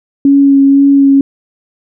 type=tone with vibrato; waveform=sine; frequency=277.2 Hz; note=C#4; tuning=in tune; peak=-3 dBFS; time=0.25-1.21 s; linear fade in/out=2 ms; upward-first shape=sine; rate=2 Hz; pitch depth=14 cents each way; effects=none